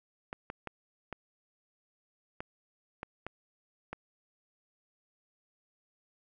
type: clicks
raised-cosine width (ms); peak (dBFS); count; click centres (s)
0.5; -23; 8; 0.329 / 0.501 / 0.673 / 1.127 / 2.405 / 3.031 / 3.266 / 3.93
effects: none